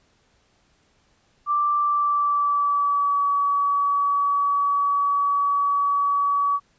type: tone with pitch glide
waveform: sine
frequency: 1175 to 1137.6 Hz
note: D6 to C#6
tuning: +1 to +45 cents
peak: -18 dBFS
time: 1.46-6.6 s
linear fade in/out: 50 ms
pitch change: -56 cents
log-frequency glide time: 1.77-3.26 s
effects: pink hiss -63 dBFS RMS until 6.78 s + resampled to 16000 Hz